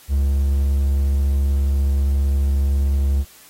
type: tone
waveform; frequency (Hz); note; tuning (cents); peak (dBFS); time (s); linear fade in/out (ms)
triangle; 69.3; C#2; 0; -13; 0.08-3.25; 50
effects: white hiss -47 dBFS RMS until 3.49 s + AAC 48 kbps